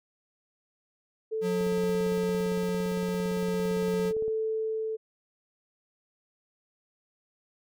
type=tone with tremolo; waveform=sine; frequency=440 Hz; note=A4; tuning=in tune; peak=-26 dBFS; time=1.31-4.97 s; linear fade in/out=20 ms; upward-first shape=sine; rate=0.43 Hz; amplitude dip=45%
type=tone; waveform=square; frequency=180.4 Hz; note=F#3; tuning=44 cents flat; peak=-30 dBFS; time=1.41-4.13 s; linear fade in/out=50 ms
type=click train; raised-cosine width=2 ms; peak=-30 dBFS; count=48; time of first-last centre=1.61-4.28 s; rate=17.6 Hz
effects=none